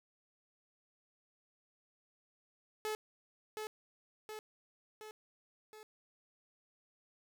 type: tone with echo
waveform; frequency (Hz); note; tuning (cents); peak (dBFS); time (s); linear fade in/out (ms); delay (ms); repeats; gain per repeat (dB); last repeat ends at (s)
sawtooth; 430; A4; -40; -32; 2.85-2.95; 0; 720; 4; -4; 5.83
effects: 11-bit